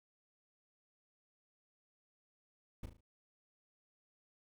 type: noise with echo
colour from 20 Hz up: brown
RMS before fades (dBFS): -42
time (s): 2.83-2.86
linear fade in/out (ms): 5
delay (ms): 37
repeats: 4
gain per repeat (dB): -7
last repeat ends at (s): 3.008
effects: none